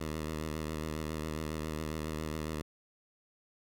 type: tone with vibrato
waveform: 10% pulse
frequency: 77.78 Hz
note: D#2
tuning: in tune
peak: -27 dBFS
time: 0-2.62 s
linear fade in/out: 10 ms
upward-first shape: sine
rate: 7.3 Hz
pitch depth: 42 cents each way
effects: none